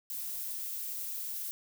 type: noise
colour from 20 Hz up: violet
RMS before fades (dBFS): -38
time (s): 0.1-1.51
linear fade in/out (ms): 0
effects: none